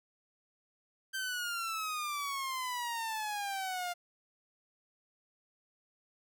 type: exponential sweep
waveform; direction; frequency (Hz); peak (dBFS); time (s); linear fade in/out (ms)
sawtooth; down; 1568 to 698.5; -31; 1.13-3.94; 20
effects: none